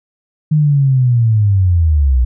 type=linear sweep; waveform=sine; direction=down; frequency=155.56 to 59 Hz; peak=-8 dBFS; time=0.51-2.25 s; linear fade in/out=10 ms; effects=none